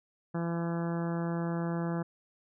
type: harmonic tone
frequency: 168.9 Hz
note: E3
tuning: 42 cents sharp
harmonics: 1 / 2 / 3 / 4 / 5 / 6 / 7 / 8 / 9 / 10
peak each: -31 / -37 / -41 / -43 / -45 / -47 / -48 / -49 / -50 / -51 dBFS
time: 0.34-2.03 s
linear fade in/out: 10 ms
effects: none